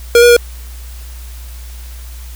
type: tone with pitch steps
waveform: square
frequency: 473.1 / 480.7 / 476.7 Hz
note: A#4 / B4 / A#4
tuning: +26 / -47 / +39 cents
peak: -4 dBFS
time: 0.15-0.366 s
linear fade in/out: 2 ms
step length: 72 ms
effects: added 60 Hz sine -27 dBFS peak until 2.35 s + white hiss -39 dBFS RMS until 2.35 s